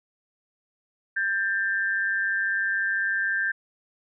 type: tone pair together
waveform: sine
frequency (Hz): 1584 / 1778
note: G6 / A6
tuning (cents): +18 / +18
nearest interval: major second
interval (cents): 200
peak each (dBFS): -24 / -28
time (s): 1.16-3.52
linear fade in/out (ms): 10
effects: none